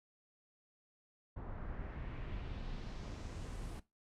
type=noise with low-pass filter sweep; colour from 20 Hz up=brown; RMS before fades=-44 dBFS; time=1.36-3.8 s; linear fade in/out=10 ms; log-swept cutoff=1200 to 11000 Hz; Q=1.6; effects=noise-tail reverb RT60 0.2 s tail -17 dB re dry